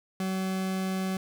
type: tone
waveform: 40% pulse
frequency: 188.9 Hz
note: F#3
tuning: 36 cents sharp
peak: -27 dBFS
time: 0.2-1.17 s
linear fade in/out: 2 ms
effects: none